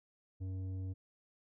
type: tone with tanh clipping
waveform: triangle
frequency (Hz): 94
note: F#2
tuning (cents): +28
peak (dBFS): -39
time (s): 0.4-0.94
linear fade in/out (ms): 20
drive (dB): 13
effects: none